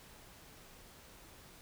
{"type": "silence", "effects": ["pink hiss -57 dBFS RMS until 1.61 s"]}